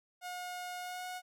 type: tone with pitch glide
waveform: sawtooth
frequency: 720 to 729.6 Hz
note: F#5 to F#5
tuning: -47 to -24 cents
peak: -36 dBFS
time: 0.21-1.22 s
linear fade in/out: 50 ms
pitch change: +23 cents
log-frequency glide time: 0.8-1.06 s
effects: none